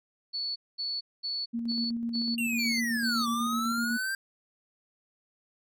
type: tone bursts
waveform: sine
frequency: 4435 Hz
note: C#8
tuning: in tune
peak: -30 dBFS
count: 7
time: 0.33-3.26 s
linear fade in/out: 20 ms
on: 230 ms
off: 220 ms
type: tone with tremolo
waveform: sine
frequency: 233.1 Hz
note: A#3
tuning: in tune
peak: -28 dBFS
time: 1.53-3.98 s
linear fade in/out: 20 ms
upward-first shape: square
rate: 8 Hz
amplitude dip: 30%
type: linear two-way sweep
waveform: square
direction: down then up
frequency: 2794 to 1143 to 1588 Hz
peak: -30 dBFS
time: 2.38-4.15 s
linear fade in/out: 2 ms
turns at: 3.28 s
effects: none